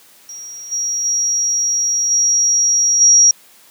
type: tone with level steps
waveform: sine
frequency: 5680 Hz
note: F8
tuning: 28 cents sharp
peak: -29 / -17 / -14 / -11 / -6 dBFS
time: 0.29-3.31 s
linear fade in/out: 2 ms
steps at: 0.71 / 1.04 / 2.1 / 3 s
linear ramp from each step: 20 ms
effects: white hiss -47 dBFS RMS until 3.7 s + high-pass 150 Hz 12 dB/octave